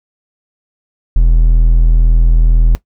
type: tone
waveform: triangle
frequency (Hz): 41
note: E1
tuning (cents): -9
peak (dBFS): -3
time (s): 1.16-2.75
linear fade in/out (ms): 0
effects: noise-tail reverb RT60 0.1 s tail -17 dB re dry

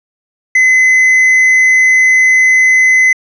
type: tone with hard clipping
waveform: sine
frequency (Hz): 2035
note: C7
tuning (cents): -49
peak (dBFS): -6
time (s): 0.55-3.13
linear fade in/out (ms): 5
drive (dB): 3
effects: resampled to 24000 Hz

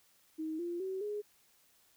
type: tone with pitch steps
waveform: sine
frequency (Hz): 315.5 / 346 / 379.6 / 416.3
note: D#4 / F4 / F#4 / G#4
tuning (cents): +24 / -16 / +44 / +4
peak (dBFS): -35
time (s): 0.38-1.22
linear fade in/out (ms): 20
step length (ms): 210
effects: white hiss -68 dBFS RMS until 1.96 s

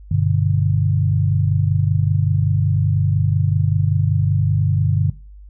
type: chord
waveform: sine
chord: G major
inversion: none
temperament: equal with one note detuned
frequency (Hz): 98 / 123.47 / 148.37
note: G2 / B2 / D3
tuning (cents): 0 / 0 / +18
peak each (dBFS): -17 / -22 / -18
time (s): 0.11-5.1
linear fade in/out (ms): 5
effects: noise-tail reverb RT60 0.3 s tail -17 dB re dry + added 50 Hz sine -37 dBFS peak until 5.49 s

